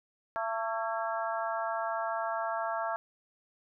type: harmonic tone with a mistuned harmonic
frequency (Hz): 224.4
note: A3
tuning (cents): +34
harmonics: 3 / 4 / 5 / 6 / 7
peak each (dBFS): -34 / -36 / -38 / -38 / -41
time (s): 0.36-2.96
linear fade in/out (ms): 0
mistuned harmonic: 7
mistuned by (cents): +69
effects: none